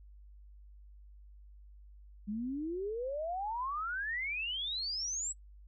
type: exponential sweep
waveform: sine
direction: up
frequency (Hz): 200 to 7902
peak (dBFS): -34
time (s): 2.27-5.33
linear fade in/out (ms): 20
effects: noise-tail reverb RT60 0.1 s tail -22 dB re dry + added 50 Hz sine -52 dBFS peak until 5.67 s